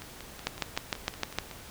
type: two click trains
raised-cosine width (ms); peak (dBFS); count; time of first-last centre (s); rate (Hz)
0.2; -24 / -10; 9 / 7; 0.02-1.513 / 0.47-1.386; 5.36 / 6.55
effects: pink hiss -47 dBFS RMS until 1.7 s